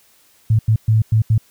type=tone bursts at uneven times; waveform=sine; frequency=110 Hz; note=A2; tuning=in tune; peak=-10 dBFS; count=5; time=0.5-0.59 / 0.68-0.76 / 0.88-1.02 / 1.12-1.22 / 1.3-1.38 s; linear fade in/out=5 ms; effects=white hiss -54 dBFS RMS until 1.5 s